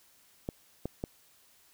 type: clicks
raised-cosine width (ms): 2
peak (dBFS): -20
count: 3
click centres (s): 0.489 / 0.856 / 1.039
effects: white hiss -63 dBFS RMS until 1.73 s